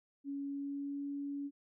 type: tone with pitch glide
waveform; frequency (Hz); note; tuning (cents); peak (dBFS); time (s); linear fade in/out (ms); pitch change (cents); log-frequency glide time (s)
sine; 280 to 282.9; C#4 to C#4; +18 to +35; -37; 0.24-1.51; 50; +17; 0.47-1.05
effects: none